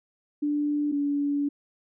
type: tone pair in turn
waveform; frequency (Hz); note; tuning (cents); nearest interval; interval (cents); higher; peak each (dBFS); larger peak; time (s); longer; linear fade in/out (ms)
sine; 293.7 / 286.5; D4 / D4; 0 / -43; unison; 43; first; -23; neither; 0.42-0.92 / 0.92-1.49; second; 10
effects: none